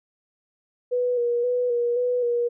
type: tone with vibrato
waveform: sine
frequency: 485.5 Hz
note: B4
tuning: 30 cents flat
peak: -20 dBFS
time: 0.91-2.49 s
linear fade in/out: 20 ms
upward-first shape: square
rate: 1.9 Hz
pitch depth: 28 cents each way
effects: none